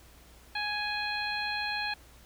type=harmonic tone; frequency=833 Hz; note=G#5; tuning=5 cents sharp; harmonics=1 / 2 / 3 / 4 / 5; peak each=-36 / -35 / -36 / -42 / -37 dBFS; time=0.55-1.94 s; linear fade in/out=5 ms; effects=added 60 Hz sine -57 dBFS peak until 2.25 s + pink hiss -57 dBFS RMS until 2.25 s